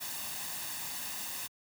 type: noise with comb filter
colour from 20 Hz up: white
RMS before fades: -39 dBFS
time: 0-1.48 s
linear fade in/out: 20 ms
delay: 1.1 ms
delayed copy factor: +0.55
effects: high-pass 100 Hz 12 dB/octave